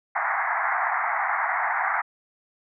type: band-pass noise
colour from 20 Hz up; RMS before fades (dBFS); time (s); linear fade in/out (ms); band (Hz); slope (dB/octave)
pink; -25; 0.15-2.02; 10; 690 to 2100; 96
effects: none